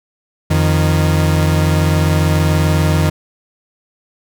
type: tone pair together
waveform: 40% pulse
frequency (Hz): 87.31 / 154.14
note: F2 / D#3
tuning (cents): 0 / -16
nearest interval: minor seventh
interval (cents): 984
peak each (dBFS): -13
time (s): 0.5-3.1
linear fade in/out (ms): 10
effects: none